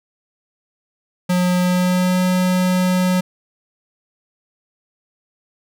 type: tone with pitch glide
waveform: square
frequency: 180 to 182.93 Hz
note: F#3 to F#3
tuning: -47 to -19 cents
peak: -15 dBFS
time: 1.29-3.21 s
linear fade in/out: 10 ms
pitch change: +28 cents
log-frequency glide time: 1.6-2.19 s
effects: none